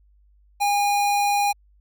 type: tone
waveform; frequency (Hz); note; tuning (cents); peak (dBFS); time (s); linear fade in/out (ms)
square; 815; G#5; -33; -19; 0.6-1.53; 20
effects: added 50 Hz sine -54 dBFS peak until 1.8 s